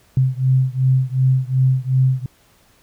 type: beating tone pair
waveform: sine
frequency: 129.4 / 132.1 Hz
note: C3 / C3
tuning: -19 / +17 cents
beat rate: 2.7 Hz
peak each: -16 / -17 dBFS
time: 0.17-2.26 s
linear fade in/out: 2 ms
effects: pink hiss -55 dBFS RMS until 2.82 s